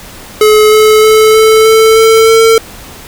square tone with pitch steps, 427.5 / 431.2 / 435 / 438.8 / 442.6 / 446.4 / 450.3 Hz, A4 / A4 / A4 / A4 / A4 / A4 / A4, -50 / -35 / -20 / -5 / +10 / +25 / +40 cents, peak -3 dBFS, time 0.41-2.58 s, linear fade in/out 2 ms, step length 310 ms, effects pink hiss -30 dBFS RMS until 3.07 s

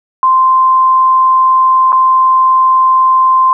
sine tone with dropouts, 1042 Hz, C6, 7 cents flat, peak -5 dBFS, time 0.23-3.53 s, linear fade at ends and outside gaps 1 ms, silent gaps 1.921-1.928 s, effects none

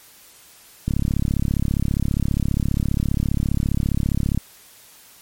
click train, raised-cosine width 5 ms, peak -8 dBFS, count 123, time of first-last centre 0.88-4.376 s, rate 34.9 Hz, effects white hiss -48 dBFS RMS until 5.21 s + MP3 64 kbps

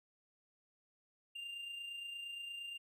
triangle tone with amplitude modulation, 2794 Hz, F7, in tune, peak -40 dBFS, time 1.35-2.78 s, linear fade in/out 10 ms, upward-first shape sine, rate 28.6 Hz, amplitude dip 40%, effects none

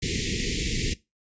pink band-stop noise, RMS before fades -27 dBFS, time 0.02-0.94 s, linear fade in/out 10 ms, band 470 to 1900 Hz, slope 96 dB/octave, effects noise-tail reverb RT60 0.2 s tail -18 dB re dry + resampled to 16000 Hz

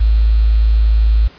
sine tone with quantisation, 54.2 Hz, A1, 25 cents flat, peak -8 dBFS, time 0-1.28 s, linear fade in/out 10 ms, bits 6, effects pink hiss -42 dBFS RMS until 1.38 s + resampled to 11025 Hz

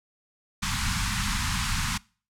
pink band-stop noise, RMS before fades -27 dBFS, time 0.62-1.98 s, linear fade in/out 10 ms, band 230 to 920 Hz, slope 48 dB/octave, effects noise-tail reverb RT60 0.4 s tail -24 dB re dry + low-pass 9000 Hz 12 dB/octave

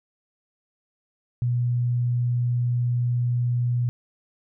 sine tone, 121.7 Hz, B2, 25 cents flat, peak -20 dBFS, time 1.42-3.89 s, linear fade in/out 0 ms, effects none

